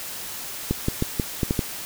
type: clicks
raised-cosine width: 3 ms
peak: -8 dBFS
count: 7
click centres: 0.71 / 0.884 / 1.024 / 1.198 / 1.432 / 1.509 / 1.592 s
effects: white hiss -34 dBFS RMS until 1.85 s